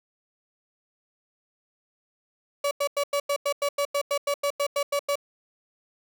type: tone bursts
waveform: 35% pulse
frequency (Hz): 570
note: C#5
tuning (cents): +48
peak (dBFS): -21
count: 16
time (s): 2.64-5.156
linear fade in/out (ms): 5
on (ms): 71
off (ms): 92
effects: none